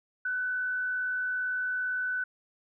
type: tone with frequency modulation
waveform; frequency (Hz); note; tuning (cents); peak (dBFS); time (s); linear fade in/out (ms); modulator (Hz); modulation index
sine; 1500; F#6; +23; -28; 0.25-2.24; 5; 57.7; 0.31
effects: none